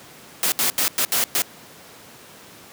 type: noise bursts at uneven times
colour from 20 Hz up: white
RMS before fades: -20 dBFS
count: 6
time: 0.43-0.52 / 0.59-0.7 / 0.78-0.88 / 0.98-1.05 / 1.12-1.24 / 1.35-1.42 s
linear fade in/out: 0 ms
effects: pink hiss -44 dBFS RMS until 2.72 s + high-pass 150 Hz 12 dB/octave